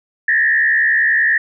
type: tone with frequency modulation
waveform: sine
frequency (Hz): 1805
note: A6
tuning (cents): +44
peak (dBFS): -11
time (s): 0.28-1.38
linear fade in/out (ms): 5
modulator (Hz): 70.4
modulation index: 1.4
effects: none